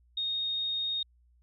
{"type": "tone", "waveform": "sine", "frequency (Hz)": 3713, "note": "A#7", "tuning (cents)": -8, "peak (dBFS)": -29, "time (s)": [0.17, 1.03], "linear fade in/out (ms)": 5, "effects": ["added 60 Hz sine -61 dBFS peak until 1.42 s"]}